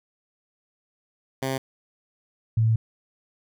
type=tone pair in turn; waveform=10% pulse / sine; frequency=133.1 / 111.92 Hz; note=C3 / A2; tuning=+30 / +30 cents; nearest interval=minor third; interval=300 cents; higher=first; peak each=-17 dBFS; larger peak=neither; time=1.42-1.58 / 2.57-2.76 s; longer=second; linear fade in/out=5 ms; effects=none